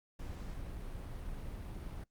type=noise; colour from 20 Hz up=brown; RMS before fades=-43 dBFS; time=0.19-2.04 s; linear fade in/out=5 ms; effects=noise-tail reverb RT60 0.1 s tail -22 dB re dry + Opus 48 kbps